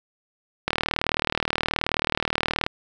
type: click train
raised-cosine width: 0.3 ms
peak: -5 dBFS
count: 78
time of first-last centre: 0.68-2.665 s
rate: 38.8 Hz
effects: none